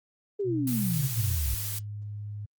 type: exponential sweep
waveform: sine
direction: down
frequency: 420.3 to 60 Hz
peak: -26 dBFS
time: 0.39-1.55 s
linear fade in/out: 10 ms
type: tone with pitch glide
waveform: sine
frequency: 124.7 to 123.34 Hz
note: B2 to B2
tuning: +17 to -2 cents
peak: -30 dBFS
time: 0.44-1.38 s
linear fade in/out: 50 ms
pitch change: -19 cents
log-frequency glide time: 0.66-0.83 s
type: noise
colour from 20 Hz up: blue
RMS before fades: -34 dBFS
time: 0.67-1.79 s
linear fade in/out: 5 ms
type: tone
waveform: sine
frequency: 103.83 Hz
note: G#2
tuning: in tune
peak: -34 dBFS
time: 1.45-2.46 s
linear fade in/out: 10 ms
effects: Opus 32 kbps